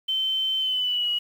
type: tone with pitch glide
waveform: sine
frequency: 3084 to 2911 Hz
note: G7 to F#7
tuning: -29 to -29 cents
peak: -22 dBFS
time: 0.08-1.19 s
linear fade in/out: 10 ms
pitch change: -100 cents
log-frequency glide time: 0.59-1.08 s
effects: 8-bit